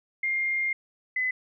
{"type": "tone pair in turn", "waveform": "sine", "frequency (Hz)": [2117, 2018], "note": ["C7", "B6"], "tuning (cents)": [20, 37], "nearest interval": "minor second", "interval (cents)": 83, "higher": "first", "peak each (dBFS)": -24, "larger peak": "neither", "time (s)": [[0.23, 0.73], [1.16, 1.31]], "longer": "first", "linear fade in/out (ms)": 5, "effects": []}